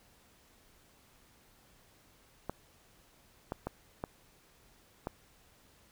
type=clicks; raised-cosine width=1 ms; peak=-21 dBFS; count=5; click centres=2.496 / 3.521 / 3.67 / 4.039 / 5.071 s; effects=pink hiss -64 dBFS RMS until 5.91 s